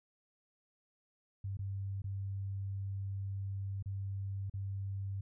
sine tone with dropouts, 98 Hz, G2, in tune, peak -36 dBFS, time 1.44-5.21 s, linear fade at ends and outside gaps 5 ms, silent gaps 1.571-1.59 / 2.02-2.041 / 3.826-3.858 / 4.498-4.538 s, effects none

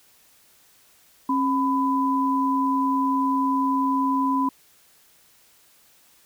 sine tone pair together, 270 / 1000.1 Hz, C#4 / B5, -45 / +21 cents, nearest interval octave + major seventh, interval 2266 cents, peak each -22 dBFS, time 1.29-4.49 s, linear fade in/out 5 ms, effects white hiss -57 dBFS RMS until 6.25 s

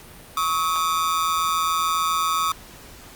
45% pulse ring-modulated tone, 1195 Hz, D6, 30 cents sharp, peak -17 dBFS, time 0.37-2.52 s, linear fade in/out 2 ms, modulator 83.6 Hz, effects pink hiss -44 dBFS RMS until 3.15 s + Opus 48 kbps

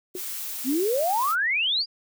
blue noise, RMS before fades -33 dBFS, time 0.14-1.36 s, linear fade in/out 50 ms
sine tone with exponential decay, 367.1 Hz, F#4, 14 cents flat, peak -27 dBFS, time 0.15-0.23 s, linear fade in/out 2 ms, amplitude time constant 17 ms
sine exponential sweep, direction up, 240.8 to 4978 Hz, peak -21 dBFS, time 0.64-1.86 s, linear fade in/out 50 ms
effects none

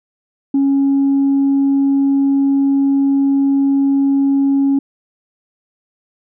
sine tone, 275.9 Hz, C#4, 8 cents flat, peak -9 dBFS, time 0.54-4.79 s, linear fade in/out 5 ms, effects tanh soft clip ceiling -8 dBFS

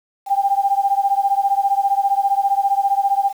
sine beating tone pair, 788 / 803 Hz, G5 / G5, +9 / +41 cents, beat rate 15 Hz, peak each -17 / -18 dBFS, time 0.26-3.33 s, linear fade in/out 50 ms, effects 7-bit

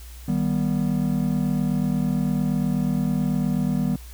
triangle chord, Eb augmented, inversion none, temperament just, 155.56 / 194.45 / 243.1 Hz, Eb3 / G3 / B3, 0 / -14 / -27 cents, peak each -23 / -22 / -23 dBFS, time 0.28-3.96 s, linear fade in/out 5 ms, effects added 60 Hz sine -38 dBFS peak until 4.13 s + white hiss -48 dBFS RMS until 4.13 s

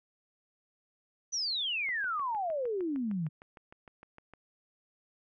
sine exponential sweep, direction down, 6100 to 146.83 Hz, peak -30 dBFS, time 1.32-3.29 s, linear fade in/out 20 ms
click train, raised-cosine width 0.5 ms, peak -35 dBFS, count 17, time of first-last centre 1.89-4.336 s, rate 6.54 Hz
effects none

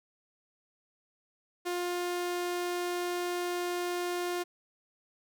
sawtooth tone, 353.6 Hz, F4, 22 cents sharp, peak -27 dBFS, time 1.65-4.44 s, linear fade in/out 20 ms, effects none

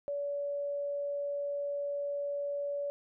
sine tone, 571 Hz, D5, 49 cents flat, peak -32 dBFS, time 0.08-2.9 s, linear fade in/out 0 ms, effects none

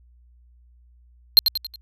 square tone with echo, 4190 Hz, C8, 2 cents sharp, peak -8 dBFS, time 1.37-1.39 s, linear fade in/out 0 ms, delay 92 ms, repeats 4, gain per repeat -7 dB, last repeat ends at 1.758 s, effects added 60 Hz sine -51 dBFS peak until 1.81 s

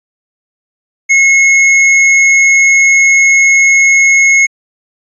sine tone with hard clipping, 2173 Hz, C#7, 35 cents flat, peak -6 dBFS, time 1.09-4.47 s, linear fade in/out 20 ms, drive 12 dB, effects resampled to 22050 Hz

